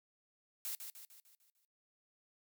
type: noise with echo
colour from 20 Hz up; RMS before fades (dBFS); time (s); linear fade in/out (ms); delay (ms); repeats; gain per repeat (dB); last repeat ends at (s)
blue; -41; 0.65-0.75; 0; 150; 6; -6; 1.65
effects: noise-tail reverb RT60 0.2 s tail -22 dB re dry